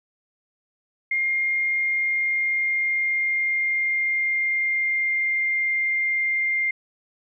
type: tone with pitch glide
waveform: sine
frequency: 2122 to 2106 Hz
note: C7 to C7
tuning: +24 to +11 cents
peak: -20 dBFS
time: 1.11-6.71 s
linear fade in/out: 5 ms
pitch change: -13 cents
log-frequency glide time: 1.81-5.46 s
effects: none